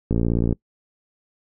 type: click train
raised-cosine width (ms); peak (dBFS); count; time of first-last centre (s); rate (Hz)
3; -8; 25; 0.11-0.527; 57.6
effects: noise-tail reverb RT60 0.1 s tail -24 dB re dry